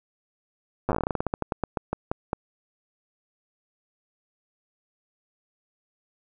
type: slowing click train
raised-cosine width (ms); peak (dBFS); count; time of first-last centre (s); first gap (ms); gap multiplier
1; -11; 23; 0.89-2.331; 8; 1.17
effects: none